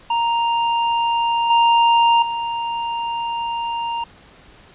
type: tone with level steps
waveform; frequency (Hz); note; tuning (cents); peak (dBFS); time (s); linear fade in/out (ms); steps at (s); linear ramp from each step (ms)
square; 932.3; A#5; 0; -17 / -12 / -22; 0.1-4.04; 5; 1.5 / 2.22; 5
effects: pink hiss -47 dBFS RMS until 4.74 s + resampled to 8000 Hz